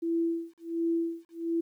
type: tone with tremolo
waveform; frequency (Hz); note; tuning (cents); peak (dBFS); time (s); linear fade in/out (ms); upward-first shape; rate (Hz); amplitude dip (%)
sine; 333.5; E4; +20; -24; 0.02-1.61; 10; sine; 1.4; 100
effects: 11-bit